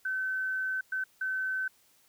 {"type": "tone bursts at uneven times", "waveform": "sine", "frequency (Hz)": 1528, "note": "G6", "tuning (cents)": -45, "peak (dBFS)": -29, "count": 3, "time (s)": [[0.05, 0.81], [0.92, 1.04], [1.21, 1.68]], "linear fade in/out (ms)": 5, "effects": ["white hiss -65 dBFS RMS until 2.08 s"]}